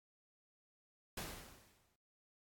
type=noise with exponential decay; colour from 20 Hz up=pink; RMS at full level=-42 dBFS; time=1.17-1.96 s; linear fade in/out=5 ms; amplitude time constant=170 ms; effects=noise-tail reverb RT60 0.1 s tail -22 dB re dry + AAC 64 kbps